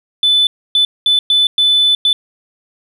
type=tone bursts at uneven times; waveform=sine; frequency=3500 Hz; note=A7; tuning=10 cents flat; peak=-7 dBFS; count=6; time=0.23-0.47 / 0.75-0.85 / 1.06-1.19 / 1.3-1.47 / 1.58-1.95 / 2.05-2.13 s; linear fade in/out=2 ms; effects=tanh soft clip ceiling -5 dBFS + 8-bit